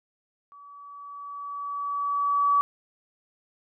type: tone with level ramp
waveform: sine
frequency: 1143 Hz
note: D6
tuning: 47 cents flat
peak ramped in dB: -46 to -17 dBFS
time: 0.52-2.61 s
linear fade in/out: 0 ms
effects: none

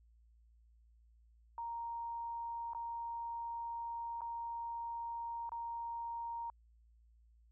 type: tone with dropouts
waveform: sine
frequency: 932.3 Hz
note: A#5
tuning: in tune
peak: -39 dBFS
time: 1.58-6.5 s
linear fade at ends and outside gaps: 1 ms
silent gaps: 2.734-2.748 / 4.208-4.217 / 5.493-5.519 s
effects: added 57 Hz sine -63 dBFS peak until 7.51 s

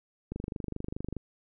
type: click train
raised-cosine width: 3 ms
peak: -22 dBFS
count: 22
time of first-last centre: 0.32-1.167 s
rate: 24.8 Hz
effects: none

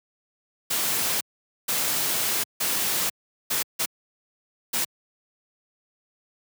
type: noise bursts at uneven times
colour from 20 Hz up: white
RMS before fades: -25 dBFS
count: 6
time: 0.7-1.21 / 1.68-2.44 / 2.6-3.1 / 3.5-3.63 / 3.79-3.86 / 4.73-4.85 s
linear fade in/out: 10 ms
effects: high-pass 100 Hz 12 dB/octave

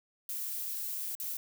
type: noise with dropouts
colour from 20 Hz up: violet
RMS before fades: -37 dBFS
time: 0.29-1.37 s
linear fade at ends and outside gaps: 2 ms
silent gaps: 1.152-1.199 s
effects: none

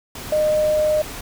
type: tone in noise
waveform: sine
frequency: 612 Hz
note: D#5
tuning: 29 cents flat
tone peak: -15 dBFS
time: 0.32-1.02 s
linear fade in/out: 5 ms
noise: pink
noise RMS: -33 dBFS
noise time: 0.15-1.21 s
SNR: +15 dB
effects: none

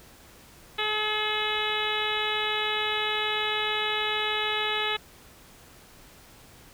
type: harmonic tone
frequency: 426.6 Hz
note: G#4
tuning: 46 cents sharp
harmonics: 1 / 2 / 3 / 4 / 5 / 6 / 7 / 8 / 9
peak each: -34 / -34 / -34 / -34 / -34 / -34 / -34 / -34 / -34 dBFS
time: 0.78-4.97 s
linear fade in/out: 10 ms
effects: pink hiss -52 dBFS RMS until 6.73 s

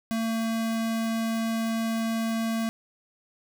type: tone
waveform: square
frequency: 225.8 Hz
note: A3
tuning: 45 cents sharp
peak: -26 dBFS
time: 0.11-2.69 s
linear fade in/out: 0 ms
effects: none

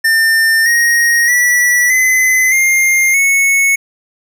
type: tone with pitch steps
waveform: square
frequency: 1800 / 1874.3 / 1951.6 / 2032 / 2116 / 2203 Hz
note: A6 / A#6 / B6 / B6 / C7 / C#7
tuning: +39 / +9 / -21 / +49 / +19 / -11 cents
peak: -9 dBFS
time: 0.04-3.76 s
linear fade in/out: 10 ms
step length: 620 ms
effects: none

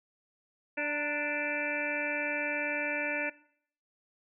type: harmonic tone with a mistuned harmonic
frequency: 293.6 Hz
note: D4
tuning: in tune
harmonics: 1 / 2 / 3 / 5 / 6 / 7 / 8 / 9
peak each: -39 / -36 / -42 / -39 / -37 / -44 / -36 / -40 dBFS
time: 0.77-3.3 s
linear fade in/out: 10 ms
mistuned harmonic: 3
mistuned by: +52 cents
effects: noise-tail reverb RT60 0.6 s tail -19 dB re dry

